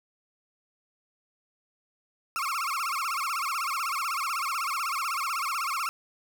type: tone with vibrato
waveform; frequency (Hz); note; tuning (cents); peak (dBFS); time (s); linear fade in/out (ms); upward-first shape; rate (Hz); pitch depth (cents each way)
35% pulse; 1212; D#6; -46; -26; 2.36-5.89; 0; sine; 16; 230
effects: none